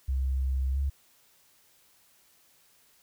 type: tone with pitch glide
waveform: sine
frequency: 66 to 69.24 Hz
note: C2 to C#2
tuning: +16 to -1 cents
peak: -25 dBFS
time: 0.08-0.9 s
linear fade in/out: 10 ms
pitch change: +83 cents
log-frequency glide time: 0.73-0.78 s
effects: white hiss -63 dBFS RMS until 3.02 s